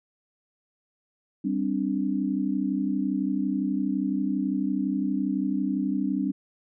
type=chord; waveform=sine; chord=G suspended fourth; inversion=none; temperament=equal; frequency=196 / 261.6 / 293.7 Hz; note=G3 / C4 / D4; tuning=0 / 0 / 0 cents; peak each=-28 dBFS; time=1.44-6.32 s; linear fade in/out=10 ms; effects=none